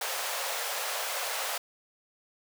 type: high-pass noise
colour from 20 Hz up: pink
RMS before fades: -33 dBFS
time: 0.01-1.58 s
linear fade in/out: 5 ms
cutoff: 500 Hz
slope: 48 dB/octave
effects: none